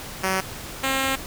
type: tone pair in turn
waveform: 5% pulse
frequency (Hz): 189.3 / 267.7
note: F#3 / C4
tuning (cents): +40 / +40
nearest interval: tritone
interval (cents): 600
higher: second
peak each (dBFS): -10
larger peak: neither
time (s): 0.23-0.41 / 0.83-1.16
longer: second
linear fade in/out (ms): 10
effects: pink hiss -36 dBFS RMS until 1.26 s